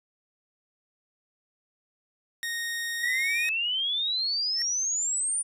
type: tone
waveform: sawtooth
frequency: 1860 Hz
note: A#6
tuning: 4 cents flat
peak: -26 dBFS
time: 2.43-3.49 s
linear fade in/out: 0 ms
type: exponential sweep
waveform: sine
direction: up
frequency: 1864.7 to 9397 Hz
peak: -25 dBFS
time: 3.01-5.43 s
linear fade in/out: 20 ms
type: tone with exponential growth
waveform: square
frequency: 1891 Hz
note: A#6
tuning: 24 cents sharp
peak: -31 dBFS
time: 4.53-4.62 s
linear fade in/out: 1 ms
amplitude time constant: 19 ms
effects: resampled to 32000 Hz